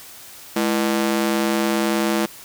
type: ring-modulated tone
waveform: sawtooth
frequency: 273.5 Hz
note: C#4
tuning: 23 cents flat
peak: -11 dBFS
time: 0.56-2.26 s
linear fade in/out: 5 ms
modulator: 60.8 Hz
effects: white hiss -41 dBFS RMS until 2.44 s